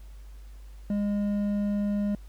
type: tone with hard clipping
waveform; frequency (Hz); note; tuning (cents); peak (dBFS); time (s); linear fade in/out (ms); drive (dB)
triangle; 204.4; G#3; -27; -26; 0.9-2.15; 2; 9
effects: added 50 Hz sine -42 dBFS peak until 2.28 s + pink hiss -61 dBFS RMS until 2.28 s